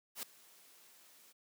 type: noise with ADSR envelope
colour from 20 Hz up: white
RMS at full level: -40 dBFS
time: 0.15-1.33 s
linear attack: 78 ms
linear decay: 4 ms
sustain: -22 dB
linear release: 17 ms
effects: high-pass 200 Hz 12 dB/octave